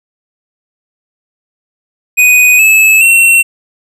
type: tone with pitch steps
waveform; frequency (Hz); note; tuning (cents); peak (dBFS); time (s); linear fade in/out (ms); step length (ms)
square; 2489 / 2601 / 2717; D#7 / E7 / F7; 0 / -24 / -48; -4; 2.17-3.43; 20; 420
effects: none